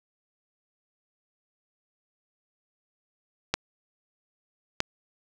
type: clicks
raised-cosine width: 0.2 ms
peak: -6 / -6 dBFS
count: 2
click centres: 3.54 / 4.804 s
effects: 8-bit